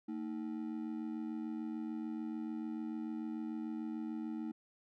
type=ring-modulated tone; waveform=triangle; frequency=270 Hz; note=C#4; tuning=45 cents flat; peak=-33 dBFS; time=0.08-4.52 s; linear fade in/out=10 ms; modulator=43.4 Hz; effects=none